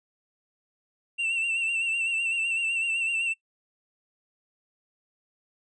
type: tone with vibrato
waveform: triangle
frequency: 2712 Hz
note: E7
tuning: 49 cents sharp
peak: -23 dBFS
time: 1.18-3.34 s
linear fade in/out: 20 ms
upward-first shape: sine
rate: 7.9 Hz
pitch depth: 47 cents each way
effects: noise-tail reverb RT60 0.1 s tail -22 dB re dry + resampled to 22050 Hz